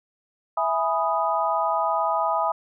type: chord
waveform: sine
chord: E major seventh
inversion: none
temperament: equal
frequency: 659.3 / 830.6 / 987.8 / 1244.5 Hz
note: E5 / G#5 / B5 / D#6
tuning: 0 / 0 / 0 / 0 cents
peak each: -26 dBFS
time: 0.57-2.52 s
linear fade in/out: 5 ms
effects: none